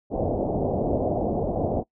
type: low-pass noise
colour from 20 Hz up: white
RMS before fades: -25 dBFS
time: 0.1-1.84 s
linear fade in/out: 50 ms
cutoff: 720 Hz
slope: 48 dB/octave
effects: noise-tail reverb RT60 0.1 s tail -22 dB re dry